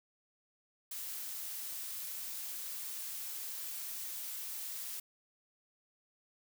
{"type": "noise", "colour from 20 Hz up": "blue", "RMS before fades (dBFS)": -42, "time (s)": [0.91, 5], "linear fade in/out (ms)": 5, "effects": []}